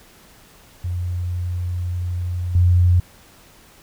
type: tone with level steps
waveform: sine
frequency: 88.8 Hz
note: F2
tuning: 29 cents sharp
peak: -21 / -11 dBFS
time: 0.84-3 s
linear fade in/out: 5 ms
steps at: 2.55 s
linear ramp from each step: 2 ms
effects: pink hiss -49 dBFS RMS until 3.82 s